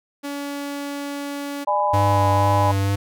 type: tone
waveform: sawtooth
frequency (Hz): 284.2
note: C#4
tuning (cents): +43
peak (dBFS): -23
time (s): 0.23-1.65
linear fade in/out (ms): 20
type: chord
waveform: sine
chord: G# diminished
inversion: second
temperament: just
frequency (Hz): 598 / 830.6 / 996.7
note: D5 / G#5 / B5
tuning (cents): +31 / 0 / +16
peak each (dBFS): -23 / -21 / -21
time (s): 1.67-2.72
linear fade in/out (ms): 10
type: tone with vibrato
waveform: square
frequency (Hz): 99.1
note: G2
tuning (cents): +19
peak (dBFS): -19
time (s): 1.93-2.96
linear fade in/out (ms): 10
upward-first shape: sine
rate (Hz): 2.1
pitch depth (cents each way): 21
effects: none